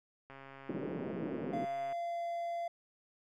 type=click train; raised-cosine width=0.5 ms; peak=-36 dBFS; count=222; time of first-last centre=0.3-1.925 s; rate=136 Hz
type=band-pass noise; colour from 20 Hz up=white; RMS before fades=-39 dBFS; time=0.69-1.65 s; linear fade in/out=5 ms; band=150 to 450 Hz; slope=24 dB/octave
type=tone with pitch glide; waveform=triangle; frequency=689 to 685 Hz; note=F5 to F5; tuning=-24 to -34 cents; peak=-33 dBFS; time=1.53-2.68 s; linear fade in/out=5 ms; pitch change=-10 cents; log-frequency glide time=1.8-2.23 s
effects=none